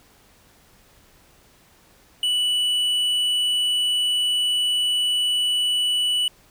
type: tone with tanh clipping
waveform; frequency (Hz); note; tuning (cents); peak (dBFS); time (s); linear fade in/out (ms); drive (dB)
sine; 2960; F#7; 0; -20; 2.23-6.28; 2; 7
effects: pink hiss -55 dBFS RMS until 6.5 s